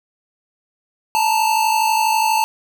square tone pair together, 878 / 930.2 Hz, A5 / A#5, -4 / -4 cents, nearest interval minor second, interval 100 cents, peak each -16 / -22 dBFS, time 1.15-2.44 s, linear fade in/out 0 ms, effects none

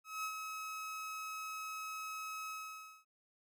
30% pulse tone with ADSR envelope, 1282 Hz, E6, 49 cents flat, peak -34 dBFS, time 0.04-3.05 s, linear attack 200 ms, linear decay 75 ms, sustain -5 dB, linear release 550 ms, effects none

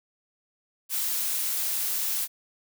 blue noise, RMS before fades -28 dBFS, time 0.89-2.28 s, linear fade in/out 50 ms, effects none

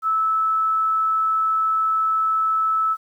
sine tone, 1307 Hz, E6, 15 cents flat, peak -17 dBFS, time 0.02-2.97 s, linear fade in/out 50 ms, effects 9-bit

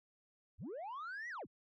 sine linear two-way sweep, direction up then down, 46.25 to 1983 to 46.25 Hz, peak -40 dBFS, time 0.58-1.47 s, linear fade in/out 50 ms, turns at 1.29 s, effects tanh soft clip ceiling -41 dBFS

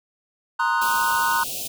triangle chord, C half-diminished seventh, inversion third, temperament equal, 932.3 / 1046.5 / 1244.5 / 1480 Hz, Bb5 / C6 / Eb6 / Gb6, 0 / 0 / 0 / 0 cents, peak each -21 / -24 / -25 / -22 dBFS, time 0.59-1.44 s, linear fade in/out 10 ms
white band-stop noise, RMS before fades -30 dBFS, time 0.81-1.68 s, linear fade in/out 10 ms, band 780 to 2500 Hz, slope 96 dB/octave
effects none

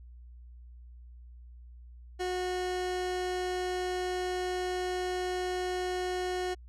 30% pulse tone, 364.5 Hz, F#4, 26 cents flat, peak -28 dBFS, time 2.19-6.55 s, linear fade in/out 20 ms, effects added 60 Hz sine -47 dBFS peak until 6.68 s + low-pass 8000 Hz 12 dB/octave

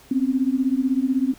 sine beating tone pair, 254.9 / 270.9 Hz, C4 / C#4, -45 / -40 cents, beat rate 16 Hz, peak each -21 dBFS, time 0.11-1.34 s, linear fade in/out 5 ms, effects pink hiss -50 dBFS RMS until 1.38 s

